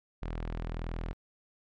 sawtooth tone, 40.99 Hz, E1, 9 cents flat, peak -30 dBFS, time 0.22-1.13 s, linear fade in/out 0 ms, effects low-pass 3000 Hz 12 dB/octave + MP3 96 kbps

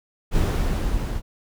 brown noise with level ramp, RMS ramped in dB -18 to -27 dBFS, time 0.31-1.22 s, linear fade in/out 50 ms, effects none

